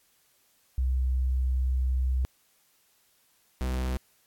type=tone pair in turn; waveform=sine / 45% pulse; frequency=64.1 / 63.58 Hz; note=C2 / C2; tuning=-35 / -49 cents; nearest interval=unison; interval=14 cents; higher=first; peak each=-23 / -27 dBFS; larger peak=first; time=0.78-2.25 / 3.61-3.97 s; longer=first; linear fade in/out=0 ms; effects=white hiss -66 dBFS RMS until 4.26 s + AAC 64 kbps